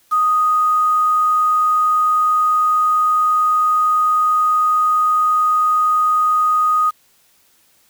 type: tone with quantisation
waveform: sine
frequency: 1244.5 Hz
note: D#6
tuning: in tune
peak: -12 dBFS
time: 0.11-6.91 s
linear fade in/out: 20 ms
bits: 6
effects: white hiss -56 dBFS RMS until 7.89 s